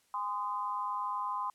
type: tone with amplitude modulation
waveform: sine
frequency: 1026 Hz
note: C6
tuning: 34 cents flat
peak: -28 dBFS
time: 0.14-1.5 s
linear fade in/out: 2 ms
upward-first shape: sine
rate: 208 Hz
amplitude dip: 90%
effects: white hiss -70 dBFS RMS until 1.54 s + low-pass 11000 Hz 12 dB/octave